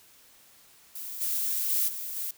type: noise with level steps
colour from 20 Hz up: violet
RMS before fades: -38 / -29 / -26 / -36 / -33 dBFS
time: 0.95-2.31 s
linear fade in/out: 5 ms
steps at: 1.2 / 1.69 / 1.87 / 2.15 s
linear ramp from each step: 20 ms
effects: white hiss -57 dBFS RMS until 2.37 s